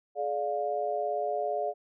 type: chord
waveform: sine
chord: D diminished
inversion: second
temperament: just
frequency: 422.9 / 587.3 / 704.8 Hz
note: Ab4 / D5 / F5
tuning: +31 / 0 / +16 cents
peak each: -34 / -32 / -31 dBFS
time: 0.15-1.74 s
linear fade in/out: 50 ms
effects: none